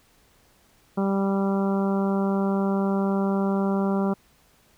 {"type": "harmonic tone", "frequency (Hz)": 196, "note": "G3", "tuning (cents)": 0, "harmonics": [1, 2, 3, 4, 5, 6, 7], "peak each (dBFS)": [-22, -28, -32, -34, -36, -38, -39], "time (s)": [0.97, 4.14], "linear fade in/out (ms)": 10, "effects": ["pink hiss -60 dBFS RMS until 4.77 s"]}